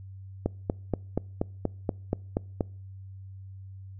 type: click train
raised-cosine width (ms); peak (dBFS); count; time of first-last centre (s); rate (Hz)
2; -12; 10; 0.46-2.608; 4.19
effects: noise-tail reverb RT60 0.5 s tail -26 dB re dry + added 96 Hz sine -41 dBFS peak until 3.99 s